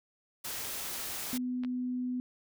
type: noise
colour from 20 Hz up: white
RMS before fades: -38 dBFS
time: 0.44-1.38 s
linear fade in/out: 10 ms
type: tone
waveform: sine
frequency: 250 Hz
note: B3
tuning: 21 cents sharp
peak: -31 dBFS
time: 1.33-2.2 s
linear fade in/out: 0 ms
type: clicks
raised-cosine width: 0.3 ms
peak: -30 dBFS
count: 2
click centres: 1.636 / 1.648 s
effects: none